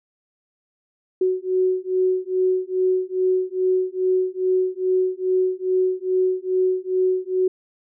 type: beating tone pair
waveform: sine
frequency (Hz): 370 / 372.4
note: F#4 / F#4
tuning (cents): 0 / +11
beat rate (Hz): 2.4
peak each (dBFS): -21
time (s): 1.21-7.48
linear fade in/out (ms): 5
effects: none